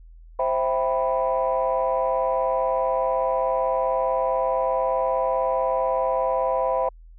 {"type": "chord", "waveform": "sine", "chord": "C major seventh", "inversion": "none", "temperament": "equal", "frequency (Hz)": [523.3, 659.3, 784, 987.8], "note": ["C5", "E5", "G5", "B5"], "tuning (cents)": [0, 0, 0, 0], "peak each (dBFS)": [-23, -25, -28, -25], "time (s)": [0.39, 6.89], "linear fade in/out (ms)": 5, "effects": ["tanh soft clip ceiling -12 dBFS", "added 41 Hz sine -43 dBFS peak until 7.18 s"]}